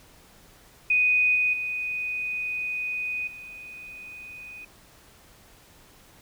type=tone with level steps; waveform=sine; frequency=2489 Hz; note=D#7; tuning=in tune; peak=-18 / -20 / -27 / -39 dBFS; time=0.9-4.65 s; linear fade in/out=5 ms; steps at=1.35 / 1.53 / 3.27 s; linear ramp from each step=5 ms; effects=pink hiss -54 dBFS RMS until 6.21 s